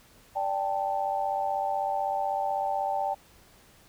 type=chord; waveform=sine; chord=D suspended fourth; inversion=none; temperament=equal with one note detuned; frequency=585.6 / 784 / 880 Hz; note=D5 / G5 / A5; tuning=-5 / 0 / 0 cents; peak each=-33 / -28 / -32 dBFS; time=0.35-3.15 s; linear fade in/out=20 ms; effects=pink hiss -57 dBFS RMS until 3.88 s